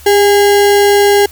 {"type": "tone with sample-and-hold", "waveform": "sine", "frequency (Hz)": 404.3, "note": "G#4", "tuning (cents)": -46, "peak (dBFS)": -5, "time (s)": [0.06, 1.26], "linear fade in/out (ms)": 5, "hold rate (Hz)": 1225, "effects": ["added 73 Hz sine -36 dBFS peak until 1.31 s", "white hiss -38 dBFS RMS until 1.31 s"]}